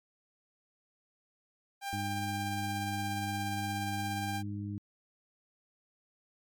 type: tone with tremolo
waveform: sawtooth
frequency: 795 Hz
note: G5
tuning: 24 cents sharp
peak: -30 dBFS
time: 1.81-4.43 s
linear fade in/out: 50 ms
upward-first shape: triangle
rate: 17 Hz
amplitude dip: 30%
type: harmonic tone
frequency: 102.2 Hz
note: G#2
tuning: 27 cents flat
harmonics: 1 / 2 / 3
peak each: -37 / -40 / -42 dBFS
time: 1.93-4.78 s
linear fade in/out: 0 ms
effects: MP3 96 kbps